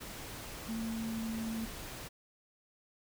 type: tone in noise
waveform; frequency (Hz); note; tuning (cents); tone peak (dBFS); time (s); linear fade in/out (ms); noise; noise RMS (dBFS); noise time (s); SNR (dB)
sine; 224.9; A3; +38; -35; 0.68-1.66; 20; pink; -45; 0-2.09; +7
effects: none